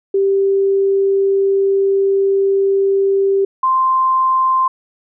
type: tone pair in turn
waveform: sine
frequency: 392 / 1044.5 Hz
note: G4 / C6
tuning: 0 / -3 cents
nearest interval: octave + perfect fourth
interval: 1697 cents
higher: second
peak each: -11 dBFS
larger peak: neither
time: 0.14-3.45 / 3.63-4.68 s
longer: first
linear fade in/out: 5 ms
effects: none